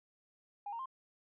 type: tone with pitch steps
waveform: sine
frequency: 815 / 925.4 / 1050.8 Hz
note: G#5 / A#5 / C6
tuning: -33 / -13 / +7 cents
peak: -38 dBFS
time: 0.66-0.858 s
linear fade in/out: 5 ms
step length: 66 ms
effects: tanh soft clip ceiling -34 dBFS